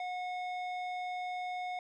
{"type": "tone with low-pass filter", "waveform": "square", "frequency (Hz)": 727, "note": "F#5", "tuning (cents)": -31, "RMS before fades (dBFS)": -38, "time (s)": [0, 1.79], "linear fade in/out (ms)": 2, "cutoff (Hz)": 2900, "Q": 1, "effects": []}